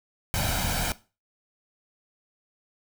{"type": "noise with comb filter", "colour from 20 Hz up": "pink", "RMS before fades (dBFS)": -27, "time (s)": [0.34, 0.92], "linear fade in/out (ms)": 0, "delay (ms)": 1.3, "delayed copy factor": 0.7, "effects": ["noise-tail reverb RT60 0.3 s tail -17 dB re dry"]}